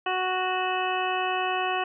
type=harmonic tone; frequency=370 Hz; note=F#4; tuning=in tune; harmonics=1 / 2 / 3 / 4 / 5 / 7 / 8; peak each=-32 / -28 / -31 / -35 / -36 / -33 / -36 dBFS; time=0.06-1.84 s; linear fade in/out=5 ms; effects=none